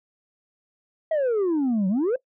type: exponential two-way sweep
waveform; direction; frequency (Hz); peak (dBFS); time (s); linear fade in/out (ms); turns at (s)
sine; down then up; 657 to 181.8 to 542; -17; 1.11-2.16; 5; 1.88
effects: noise-tail reverb RT60 0.1 s tail -21 dB re dry + tanh soft clip ceiling -19 dBFS